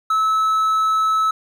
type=tone; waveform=triangle; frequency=1300 Hz; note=E6; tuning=24 cents flat; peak=-13 dBFS; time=0.1-1.31 s; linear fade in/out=5 ms; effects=9-bit